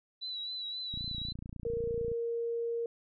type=tone with vibrato; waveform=sine; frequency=3951 Hz; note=B7; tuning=in tune; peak=-36 dBFS; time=0.21-1.33 s; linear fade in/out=20 ms; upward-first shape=triangle; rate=3.8 Hz; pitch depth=50 cents each way
type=click train; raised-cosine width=5 ms; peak=-30 dBFS; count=35; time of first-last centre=0.94-2.116 s; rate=28.9 Hz
type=tone; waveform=sine; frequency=466.2 Hz; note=A#4; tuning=in tune; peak=-31 dBFS; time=1.65-2.86 s; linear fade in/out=2 ms
effects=none